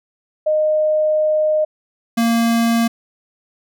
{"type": "tone pair in turn", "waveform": ["sine", "square"], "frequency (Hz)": [616, 231.2], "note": ["D#5", "A#3"], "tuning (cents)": [-17, -14], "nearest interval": "octave + perfect fourth", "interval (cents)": 1697, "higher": "first", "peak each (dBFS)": [-13, -14], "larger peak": "first", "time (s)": [[0.46, 1.65], [2.17, 2.88]], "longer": "first", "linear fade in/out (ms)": 10, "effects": []}